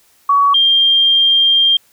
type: tone pair in turn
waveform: sine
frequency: 1128 / 3194 Hz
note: C#6 / G7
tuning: +30 / +32 cents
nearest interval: octave + tritone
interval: 1802 cents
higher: second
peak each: -8 dBFS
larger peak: neither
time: 0.29-0.54 / 0.54-1.77 s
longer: second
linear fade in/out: 5 ms
effects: white hiss -53 dBFS RMS until 1.92 s